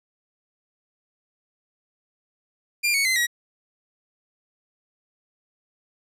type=tone with pitch steps; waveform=sawtooth; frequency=2394 / 2221 / 2060 / 1911.1 Hz; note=D7 / C#7 / C7 / A#6; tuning=+33 / +3 / -28 / +43 cents; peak=-16 dBFS; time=2.83-3.27 s; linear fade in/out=20 ms; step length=110 ms; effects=resampled to 32000 Hz